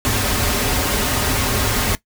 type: noise with comb filter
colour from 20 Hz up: pink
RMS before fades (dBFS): -19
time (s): 0.05-1.95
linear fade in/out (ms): 0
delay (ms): 6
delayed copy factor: -0.5
effects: noise-tail reverb RT60 0.1 s tail -17 dB re dry